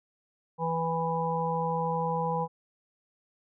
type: harmonic tone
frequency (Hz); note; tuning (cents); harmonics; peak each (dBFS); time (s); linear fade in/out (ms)
164.81; E3; 0; 1 / 3 / 5 / 6; -32 / -32 / -32 / -32; 0.58-2.48; 50
effects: none